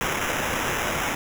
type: noise with sample-and-hold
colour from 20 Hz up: blue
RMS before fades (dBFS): -26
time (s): 0.01-1.15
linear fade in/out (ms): 0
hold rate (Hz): 4410
effects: none